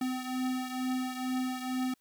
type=beating tone pair; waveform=square; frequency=255.3 / 257.5 Hz; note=C4 / C4; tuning=-42 / -28 cents; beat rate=2.2 Hz; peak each=-33 / -38 dBFS; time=0.01-1.94 s; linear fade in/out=5 ms; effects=white hiss -73 dBFS RMS until 2 s